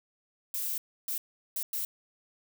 violet noise bursts at uneven times, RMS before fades -33 dBFS, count 4, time 0.54-0.78 / 1.08-1.18 / 1.56-1.63 / 1.73-1.85 s, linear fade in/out 2 ms, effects none

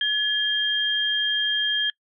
sine tone pair together, 1706 / 3206 Hz, G#6 / G7, +46 / +38 cents, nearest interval major seventh, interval 1092 cents, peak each -25 / -21 dBFS, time 0.01-1.9 s, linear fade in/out 2 ms, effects noise-tail reverb RT60 0.1 s tail -25 dB re dry

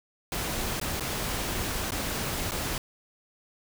pink noise with dropouts, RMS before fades -31 dBFS, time 0.32-2.78 s, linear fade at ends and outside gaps 2 ms, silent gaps 0.8-0.813 / 0.998-1.006 / 1.908-1.919 / 2.511-2.518 s, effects none

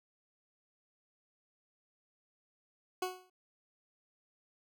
20% pulse tone with exponential decay, 368.2 Hz, F#4, 8 cents flat, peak -26 dBFS, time 3.02-3.3 s, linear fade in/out 5 ms, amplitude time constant 60 ms, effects none

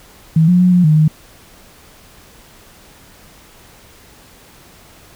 sine tone with pitch steps, 160.7 / 178.7 / 181.2 / 178.3 / 153.9 / 155 Hz, E3 / F3 / F#3 / F3 / D#3 / D#3, -44 / +40 / -36 / +36 / -19 / -6 cents, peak -7 dBFS, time 0.36-1.08 s, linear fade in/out 5 ms, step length 120 ms, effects pink hiss -44 dBFS RMS until 5.15 s

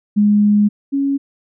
sine tone pair in turn, 207.4 / 277.3 Hz, G#3 / C#4, -2 / +1 cents, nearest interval perfect fourth, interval 503 cents, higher second, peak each -9 / -14 dBFS, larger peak first, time 0.16-0.69 / 0.92-1.18 s, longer first, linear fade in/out 20 ms, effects none

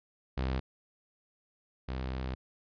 sawtooth tone pair in turn, 65.1 / 64.61 Hz, C2 / C2, -8 / -21 cents, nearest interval unison, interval 13 cents, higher first, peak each -26 / -30 dBFS, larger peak first, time 0.37-0.6 / 1.88-2.35 s, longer second, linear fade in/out 10 ms, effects resampled to 11025 Hz

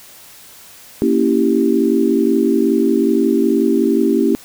sine chord, A# diminished seventh, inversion none, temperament equal with one note detuned, 233.1 / 278.5 / 329.6 / 392 Hz, A#3 / C#4 / E4 / G4, 0 / +8 / 0 / 0 cents, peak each -17 dBFS, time 1.02-4.35 s, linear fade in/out 0 ms, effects white hiss -41 dBFS RMS until 4.44 s

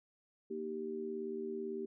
harmonic tone, 78 Hz, D#2, 5 cents sharp, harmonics 3 / 4 / 5, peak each -44 / -47 / -39 dBFS, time 0.5-1.86 s, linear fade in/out 10 ms, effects none

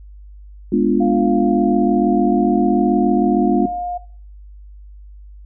sine chord, G# diminished seventh, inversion none, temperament equal, 207.7 / 246.9 / 293.7 / 349.2 Hz, G#3 / B3 / D4 / F4, 0 / 0 / 0 / 0 cents, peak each -18 dBFS, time 0.72-3.66 s, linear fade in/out 5 ms
sine tone with pitch glide, 698.5 to 710.3 Hz, F5 to F5, 0 to +29 cents, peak -21 dBFS, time 1-3.98 s, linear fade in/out 10 ms, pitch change +29 cents, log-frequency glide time 1.75-2.72 s
effects noise-tail reverb RT60 0.5 s tail -18 dB re dry + added 50 Hz sine -36 dBFS peak until 5.45 s

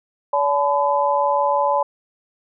sine tone cluster, 571 / 861 / 1007 Hz, D5 / A5 / B5, -49 / -38 / +33 cents, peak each -20 dBFS, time 0.33-1.83 s, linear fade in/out 5 ms, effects none

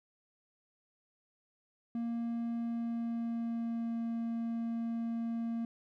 triangle tone with pitch glide, 233.1 to 230.6 Hz, A#3 to A#3, 0 to -19 cents, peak -31 dBFS, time 1.95-5.65 s, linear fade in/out 2 ms, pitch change -19 cents, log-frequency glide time 2.55-4.03 s, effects none

